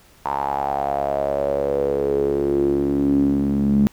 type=tone with band-pass filter sweep; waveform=sawtooth; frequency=70.1 Hz; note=C#2; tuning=20 cents sharp; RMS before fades=-20 dBFS; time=0.25-3.87 s; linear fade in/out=0 ms; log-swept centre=930 to 210 Hz; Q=8; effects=pink hiss -52 dBFS RMS until 3.92 s